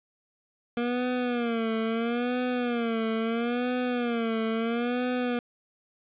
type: tone with vibrato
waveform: 25% pulse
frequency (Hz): 236.1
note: A#3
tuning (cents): +22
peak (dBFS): -22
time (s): 0.77-5.39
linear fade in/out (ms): 2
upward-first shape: sine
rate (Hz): 0.75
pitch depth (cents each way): 100
effects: resampled to 8000 Hz + 9-bit